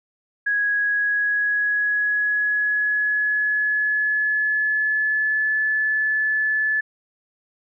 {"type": "tone with pitch glide", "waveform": "sine", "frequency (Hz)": [1661.2, 1730.7], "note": ["G#6", "A6"], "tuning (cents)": [0, -29], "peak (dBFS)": -18, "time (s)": [0.46, 6.81], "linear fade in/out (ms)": 10, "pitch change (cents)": 71, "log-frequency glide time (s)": [0.78, 5.59], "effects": []}